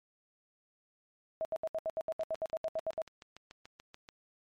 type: tone bursts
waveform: sine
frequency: 642 Hz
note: E5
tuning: 46 cents flat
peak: -31 dBFS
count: 15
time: 1.41-3.018 s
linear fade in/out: 0 ms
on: 40 ms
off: 72 ms
type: click train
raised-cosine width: 0.2 ms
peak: -32 dBFS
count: 14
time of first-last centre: 2.21-4.089 s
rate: 6.92 Hz
effects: MP3 64 kbps